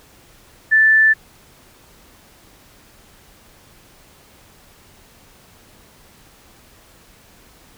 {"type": "tone", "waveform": "sine", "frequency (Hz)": 1760, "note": "A6", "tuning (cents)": 0, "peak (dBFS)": -9, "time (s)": [0.71, 1.14], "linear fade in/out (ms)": 20, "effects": ["pink hiss -49 dBFS RMS until 7.77 s"]}